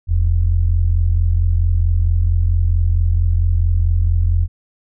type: tone pair together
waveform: sine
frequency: 40.53 / 85 Hz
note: E1 / F2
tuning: -29 / -46 cents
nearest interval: octave + minor second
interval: 1283 cents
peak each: -15 / -14 dBFS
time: 0.07-4.48 s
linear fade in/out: 50 ms
effects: none